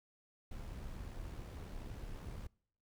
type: noise with amplitude modulation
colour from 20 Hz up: brown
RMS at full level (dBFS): -44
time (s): 0.51-2.47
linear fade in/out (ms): 5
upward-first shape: sine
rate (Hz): 72.8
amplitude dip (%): 40
effects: noise-tail reverb RT60 0.6 s tail -25 dB re dry